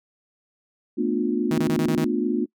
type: chord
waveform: sine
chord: B half-diminished seventh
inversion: third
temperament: just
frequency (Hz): 222.2 / 246.9 / 296.3 / 355.6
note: A3 / B3 / D4 / F4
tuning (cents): +17 / 0 / +15 / +31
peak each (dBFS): -26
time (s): 0.97-2.46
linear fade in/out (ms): 20
type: tone bursts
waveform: sawtooth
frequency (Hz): 159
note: D#3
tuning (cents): +38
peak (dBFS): -20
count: 6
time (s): 1.51-2.045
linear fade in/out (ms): 2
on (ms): 70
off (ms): 23
effects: noise-tail reverb RT60 0.1 s tail -24 dB re dry